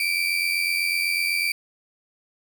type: tone pair together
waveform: 35% pulse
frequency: 2300 / 2388 Hz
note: D7 / D7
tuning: -37 / +28 cents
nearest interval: minor second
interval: 65 cents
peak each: -22 / -23 dBFS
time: 0-1.52 s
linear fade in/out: 2 ms
effects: none